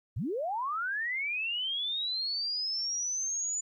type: linear sweep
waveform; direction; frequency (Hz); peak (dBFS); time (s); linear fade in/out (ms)
sine; up; 75.9 to 7030; -30; 0.16-3.61; 10
effects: 12-bit